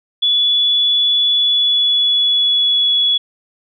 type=tone with pitch glide; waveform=sine; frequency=3425 to 3384 Hz; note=A7 to G#7; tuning=-47 to +32 cents; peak=-11 dBFS; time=0.22-3.18 s; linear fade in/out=10 ms; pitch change=-21 cents; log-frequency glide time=1.32-2.97 s; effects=none